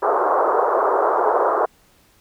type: band-pass noise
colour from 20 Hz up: pink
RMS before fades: -18 dBFS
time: 0.02-1.66 s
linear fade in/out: 10 ms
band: 390 to 1300 Hz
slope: 48 dB/octave
effects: pink hiss -56 dBFS RMS until 2.2 s